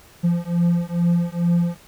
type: beating tone pair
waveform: triangle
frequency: 171.3 / 173.6 Hz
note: F3 / F3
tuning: -33 / -10 cents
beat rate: 2.3 Hz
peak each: -18 / -18 dBFS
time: 0.23-1.77 s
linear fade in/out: 20 ms
effects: pink hiss -49 dBFS RMS until 1.87 s